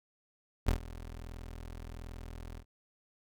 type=tone with ADSR envelope; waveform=25% pulse; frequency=41.34 Hz; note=E1; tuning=6 cents sharp; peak=-20 dBFS; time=0.66-2.65 s; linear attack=24 ms; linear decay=100 ms; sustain=-19 dB; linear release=82 ms; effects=none